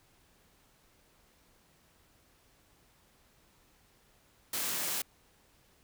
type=high-pass noise; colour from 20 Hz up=white; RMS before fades=-34 dBFS; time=4.53-5.02 s; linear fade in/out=5 ms; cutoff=130 Hz; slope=12 dB/octave; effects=pink hiss -66 dBFS RMS until 5.83 s